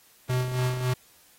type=tone with tremolo; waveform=square; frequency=126.5 Hz; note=B2; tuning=42 cents sharp; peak=-23 dBFS; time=0.29-0.94 s; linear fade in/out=10 ms; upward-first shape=sine; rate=3.6 Hz; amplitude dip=55%
type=click train; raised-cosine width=2 ms; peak=-29 dBFS; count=15; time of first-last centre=0.3-0.809 s; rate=27.5 Hz
effects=white hiss -58 dBFS RMS until 1.38 s + AAC 48 kbps